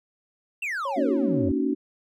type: exponential sweep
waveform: triangle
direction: down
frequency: 2794 to 77.6 Hz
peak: -25 dBFS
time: 0.62-1.52 s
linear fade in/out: 5 ms
type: tone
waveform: sine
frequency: 552 Hz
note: C#5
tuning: 7 cents flat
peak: -30 dBFS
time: 0.85-1.49 s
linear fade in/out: 5 ms
type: chord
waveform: sine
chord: D# minor seventh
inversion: second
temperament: just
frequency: 233.3 / 280 / 311.1 / 373.4 Hz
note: A#3 / C#4 / D#4 / F#4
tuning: +2 / +18 / 0 / +16 cents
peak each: -29 / -24 / -30 / -29 dBFS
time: 0.96-1.75 s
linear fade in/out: 20 ms
effects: none